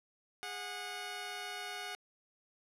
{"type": "tone pair together", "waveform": "10% pulse", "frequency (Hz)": [409.6, 731.4], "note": ["G#4", "F#5"], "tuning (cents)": [-24, -20], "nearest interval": "minor seventh", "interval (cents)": 1004, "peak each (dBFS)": [-38, -33], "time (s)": [0.43, 1.95], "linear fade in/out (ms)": 0, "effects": ["low-pass 11000 Hz 12 dB/octave"]}